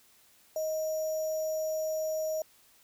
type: tone with sample-and-hold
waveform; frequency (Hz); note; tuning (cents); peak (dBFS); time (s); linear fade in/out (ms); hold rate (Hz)
sine; 627; D#5; +13; -29; 0.56-2.42; 2; 6300
effects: white hiss -62 dBFS RMS until 2.83 s